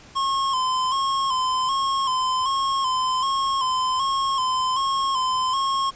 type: tone with vibrato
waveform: square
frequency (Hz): 1056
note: C6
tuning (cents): +16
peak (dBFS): -21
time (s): 0.15-5.91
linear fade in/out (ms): 20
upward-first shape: square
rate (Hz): 1.3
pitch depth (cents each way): 46
effects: pink hiss -47 dBFS RMS until 5.95 s + resampled to 16000 Hz